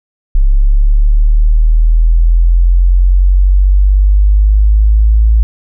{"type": "linear sweep", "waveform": "sine", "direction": "up", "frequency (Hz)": [33.81, 55], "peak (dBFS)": -4, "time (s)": [0.35, 5.43], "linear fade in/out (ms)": 0, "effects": []}